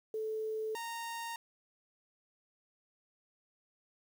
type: tone pair in turn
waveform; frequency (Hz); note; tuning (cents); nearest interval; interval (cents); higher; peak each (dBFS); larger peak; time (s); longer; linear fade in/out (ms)
sine / sawtooth; 437 / 926; A4 / A#5; -12 / -12; octave + minor second; 1300; second; -34 / -35; first; 0.14-0.75 / 0.75-1.36; neither; 2
effects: 10-bit